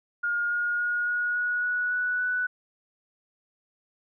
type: tone with pitch steps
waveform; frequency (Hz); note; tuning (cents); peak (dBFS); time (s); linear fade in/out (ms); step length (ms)
sine; 1422 / 1431.1 / 1440.2 / 1449.4 / 1458.6 / 1467.9 / 1477.3 / 1486.7; F6 / F6 / F#6 / F#6 / F#6 / F#6 / F#6 / F#6; +31 / +42 / -47 / -36 / -25 / -14 / -3 / +8; -24; 0.23-2.47; 10; 280
effects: none